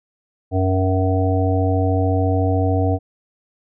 harmonic tone, 93.8 Hz, F#2, 24 cents sharp, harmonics 1 / 3 / 5 / 7 / 8, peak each -17 / -22 / -24 / -25 / -26 dBFS, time 0.51-2.99 s, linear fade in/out 50 ms, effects none

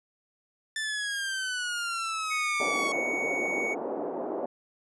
sawtooth exponential sweep, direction down, 1773 to 1107 Hz, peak -26 dBFS, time 0.76-2.92 s, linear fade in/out 2 ms
triangle tone with pitch glide, 2214 to 2231 Hz, C#7 to C#7, -3 to +11 cents, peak -27 dBFS, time 2.3-3.75 s, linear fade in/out 20 ms, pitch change +14 cents, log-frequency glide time 2.76-3.09 s
pink band-pass noise, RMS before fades -33 dBFS, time 2.6-4.46 s, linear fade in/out 2 ms, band 300 to 790 Hz, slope 24 dB/octave
effects resampled to 24000 Hz

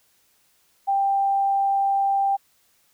sine tone, 789 Hz, G5, 11 cents sharp, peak -18 dBFS, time 0.87-2.37 s, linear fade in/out 20 ms, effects white hiss -63 dBFS RMS until 2.93 s

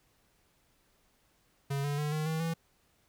square tone with pitch steps, 139.4 / 144.15 / 149.06 / 154.14 / 159.39 / 164.82 Hz, C#3 / D3 / D3 / D#3 / D#3 / E3, +10 / -32 / +26 / -16 / +42 / 0 cents, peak -31 dBFS, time 1.7-2.54 s, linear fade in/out 10 ms, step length 140 ms, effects pink hiss -70 dBFS RMS until 3.08 s

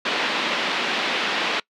white band-pass noise, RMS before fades -24 dBFS, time 0.05-1.6 s, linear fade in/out 5 ms, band 210 to 3600 Hz, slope 24 dB/octave, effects noise-tail reverb RT60 0.1 s tail -24 dB re dry

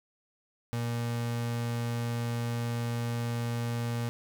35% pulse tone, 118.2 Hz, A#2, 24 cents sharp, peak -28 dBFS, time 0.73-4.09 s, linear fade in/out 0 ms, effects none

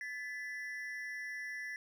triangle ring-modulated tone, 1864.7 Hz, A#6, in tune, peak -35 dBFS, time 0.01-1.76 s, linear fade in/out 0 ms, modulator 130 Hz, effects none

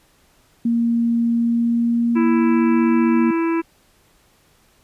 sine tone with pitch glide, 233.4 to 235.4 Hz, A#3 to A#3, +2 to +17 cents, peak -15 dBFS, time 0.65-3.31 s, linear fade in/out 5 ms, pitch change +15 cents, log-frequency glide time 1.3-2.24 s
harmonic tone, 330.9 Hz, E4, 7 cents sharp, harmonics 1 / 3 / 4 / 5 / 6 / 7 / 8, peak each -17 / -27 / -34 / -35 / -42 / -35 / -37 dBFS, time 2.15-3.62 s, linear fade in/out 20 ms
effects pink hiss -57 dBFS RMS until 4.83 s + resampled to 32000 Hz

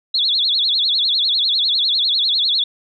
sine tone with vibrato, 3799 Hz, A#7, 32 cents sharp, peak -14 dBFS, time 0.14-2.64 s, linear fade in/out 5 ms, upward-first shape sine, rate 10 Hz, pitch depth 220 cents each way, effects none

